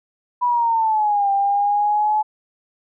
sine exponential two-way sweep, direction down then up, 987.8 to 791 to 858 Hz, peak -15 dBFS, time 0.41-2.23 s, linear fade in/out 20 ms, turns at 1.31 s, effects none

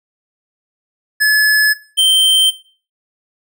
square tone pair in turn, 1713 / 3122 Hz, A6 / G7, -47 / -8 cents, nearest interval minor seventh, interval 1039 cents, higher second, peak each -9 dBFS, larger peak neither, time 1.2-1.74 / 1.97-2.51 s, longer neither, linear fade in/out 20 ms, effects noise-tail reverb RT60 0.4 s tail -18 dB re dry

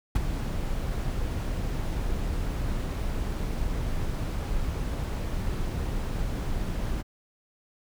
brown noise with ADSR envelope, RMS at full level -20 dBFS, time 0.15-7.03 s, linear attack 7 ms, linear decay 23 ms, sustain -9 dB, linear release 27 ms, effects none

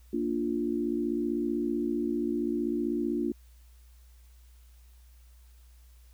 sine chord, Bb major, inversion none, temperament equal, 233.1 / 293.7 / 349.2 Hz, Bb3 / D4 / F4, 0 / 0 / 0 cents, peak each -32 / -31 / -31 dBFS, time 0.13-3.32 s, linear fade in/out 5 ms, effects added 60 Hz sine -52 dBFS peak until 6.13 s + white hiss -66 dBFS RMS until 6.13 s

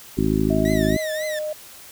harmonic tone, 53 Hz, G#1, 36 cents sharp, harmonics 1 / 2 / 3 / 4 / 5 / 6 / 7, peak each -27 / -28 / -25 / -24 / -23 / -25 / -25 dBFS, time 0.17-0.97 s, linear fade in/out 10 ms
sine tone with pitch glide, 641 to 611.3 Hz, E5 to D#5, -49 to -31 cents, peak -24 dBFS, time 0.5-1.53 s, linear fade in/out 5 ms, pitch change -82 cents, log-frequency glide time 0.65-1.4 s
sawtooth tone with vibrato, 1887 Hz, A#6, 21 cents sharp, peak -26 dBFS, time 0.65-1.39 s, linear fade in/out 2 ms, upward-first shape triangle, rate 3.7 Hz, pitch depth 160 cents each way
effects white hiss -43 dBFS RMS until 1.91 s

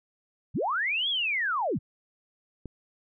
sine linear two-way sweep, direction up then down, 65.41 to 3430 to 65.41 Hz, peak -25 dBFS, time 0.54-1.79 s, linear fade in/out 20 ms, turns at 1.09 s
click, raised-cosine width 3 ms, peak -25 dBFS, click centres 2.657 s
effects none

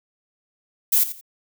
violet noise with echo, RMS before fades -17 dBFS, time 0.92-1.04 s, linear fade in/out 10 ms, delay 86 ms, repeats 2, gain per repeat -13 dB, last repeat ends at 1.212 s, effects none

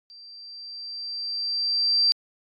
sine tone with level ramp, 4699 Hz, D8, in tune, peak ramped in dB -44 to -16 dBFS, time 0.1-2.12 s, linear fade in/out 0 ms, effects AAC 32 kbps

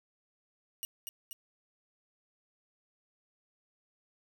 5% pulse tone with echo, 2880 Hz, F#7, 47 cents flat, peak -27 dBFS, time 0.83-0.85 s, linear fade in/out 0 ms, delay 240 ms, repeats 2, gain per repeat -3 dB, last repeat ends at 1.33 s, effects 9-bit

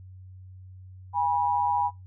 sine tone pair together, 818 / 972.8 Hz, G#5 / B5, -26 / -26 cents, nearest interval minor third, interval 300 cents, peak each -25 dBFS, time 1.13-1.91 s, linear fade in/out 50 ms, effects noise-tail reverb RT60 0.2 s tail -22 dB re dry + added 93 Hz sine -43 dBFS peak until 2.06 s

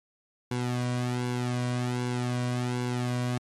sawtooth tone with flanger, 123.47 Hz, B2, in tune, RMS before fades -29 dBFS, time 0.51-3.38 s, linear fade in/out 5 ms, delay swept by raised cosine 1.6 to 2.34 ms, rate 1.3 Hz, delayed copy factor -0.75, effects low-pass 10000 Hz 12 dB/octave + MP3 64 kbps

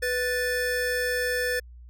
square tone pair together, 494.3 / 1760 Hz, B4 / A6, +1 / 0 cents, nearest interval octave + minor seventh, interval 2199 cents, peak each -28 dBFS, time 0.02-1.6 s, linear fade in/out 10 ms, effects added 60 Hz sine -43 dBFS peak until 1.89 s

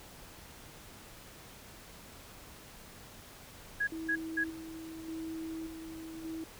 sine tone bursts, 1661.2 Hz, G#6, in tune, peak -28 dBFS, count 3, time 3.8-4.442 s, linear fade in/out 10 ms, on 74 ms, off 210 ms
sine tone with tremolo, 323.1 Hz, E4, 35 cents flat, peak -37 dBFS, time 3.92-6.44 s, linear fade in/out 2 ms, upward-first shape square, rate 0.86 Hz, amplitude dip 45%
effects pink hiss -52 dBFS RMS until 6.59 s

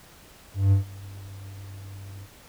triangle tone with ADSR envelope, 98 Hz, G2, in tune, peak -12 dBFS, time 0.54-2.28 s, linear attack 180 ms, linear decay 120 ms, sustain -24 dB, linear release 53 ms, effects pink hiss -51 dBFS RMS until 2.48 s

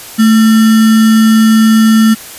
sine tone with sample-and-hold, 220.7 Hz, A3, 5 cents sharp, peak -3 dBFS, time 0.18-2.15 s, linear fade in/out 20 ms, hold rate 1575 Hz, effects white hiss -29 dBFS RMS until 2.38 s + resampled to 32000 Hz

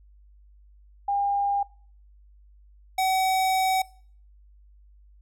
sine / square tone pair in turn, 804 / 756.3 Hz, G5 / F#5, +44 / +38 cents, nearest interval minor second, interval 106 cents, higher first, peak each -22 dBFS, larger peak neither, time 1.08-1.63 / 2.98-3.82 s, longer second, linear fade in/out 5 ms, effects noise-tail reverb RT60 0.5 s tail -23 dB re dry + added 50 Hz sine -51 dBFS peak until 5.21 s

